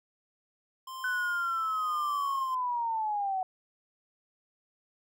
square tone with tremolo, 1046.5 Hz, C6, in tune, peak -38 dBFS, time 0.87-2.55 s, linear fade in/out 5 ms, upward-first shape sine, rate 1 Hz, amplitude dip 55%
sine linear sweep, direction down, 1510 to 740 Hz, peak -28 dBFS, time 1.04-3.43 s, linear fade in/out 2 ms
effects none

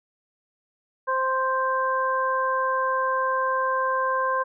harmonic tone, 523.3 Hz, C5, in tune, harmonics 1 / 2 / 3, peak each -27 / -23 / -29 dBFS, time 1.07-4.44 s, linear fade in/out 20 ms, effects none

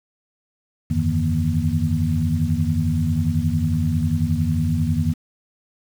sine tone cluster, 84.3 / 96 / 151.4 / 161.9 / 237.8 Hz, E2 / G2 / D#3 / E3 / A#3, +39 / -36 / -47 / -31 / +35 cents, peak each -24 dBFS, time 0.9-5.14 s, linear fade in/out 10 ms, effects 7-bit

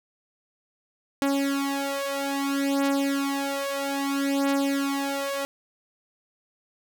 sawtooth beating tone pair, 277.2 / 277.81 Hz, C#4 / C#4, 0 / +4 cents, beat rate 0.61 Hz, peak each -23 dBFS, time 1.22-5.45 s, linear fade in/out 0 ms, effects none

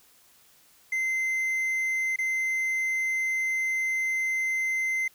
triangle tone with dropouts, 2071 Hz, C7, 18 cents flat, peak -23 dBFS, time 0.92-5.08 s, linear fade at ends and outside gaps 5 ms, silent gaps 2.161-2.186 s, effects white hiss -59 dBFS RMS until 5.14 s

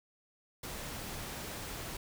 pink noise, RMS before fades -42 dBFS, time 0.63-1.97 s, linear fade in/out 5 ms, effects none

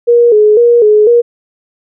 sine tone with vibrato, 448.6 Hz, A4, 34 cents sharp, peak -3 dBFS, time 0.07-1.22 s, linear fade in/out 20 ms, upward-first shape square, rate 2 Hz, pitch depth 100 cents each way, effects none

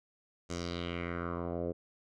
10% pulse tone with low-pass filter sweep, 86.4 Hz, F2, 18 cents flat, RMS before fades -37 dBFS, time 0.49-1.73 s, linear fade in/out 20 ms, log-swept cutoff 7100 to 480 Hz, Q 2.9, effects none

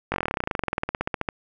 slowing click train, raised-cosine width 0.5 ms, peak -9 dBFS, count 29, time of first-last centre 0.12-1.288 s, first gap 20 ms, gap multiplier 1.05, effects none

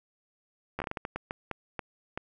slowing click train, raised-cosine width 0.5 ms, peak -18 dBFS, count 13, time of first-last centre 0.79-2.175 s, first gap 12 ms, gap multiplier 1.37, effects none

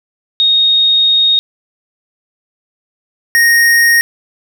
sine / square tone pair in turn, 3725 / 1862.5 Hz, A#7 / A#6, -2 / -2 cents, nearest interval octave, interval 1200 cents, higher first, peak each -7 dBFS, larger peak neither, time 0.4-1.39 / 3.35-4.01 s, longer first, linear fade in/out 0 ms, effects none

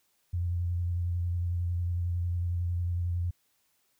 sine tone with vibrato, 87.31 Hz, F2, in tune, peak -27 dBFS, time 0.33-3.31 s, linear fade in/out 10 ms, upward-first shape square, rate 11 Hz, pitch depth 19 cents each way, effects white hiss -72 dBFS RMS until 3.99 s

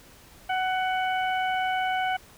harmonic tone, 746 Hz, F#5, 14 cents sharp, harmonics 1 / 2 / 3 / 4, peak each -25 / -31 / -35 / -37 dBFS, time 0.49-2.17 s, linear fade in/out 10 ms, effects pink hiss -52 dBFS RMS until 2.37 s

